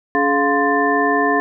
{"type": "tone cluster", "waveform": "sine", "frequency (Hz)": [284, 424.6, 703, 1042, 1774], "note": ["C#4", "G#4", "F5", "C6", "A6"], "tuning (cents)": [42, 38, 11, -7, 14], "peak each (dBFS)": -20, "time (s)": [0.15, 1.4], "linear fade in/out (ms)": 0, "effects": []}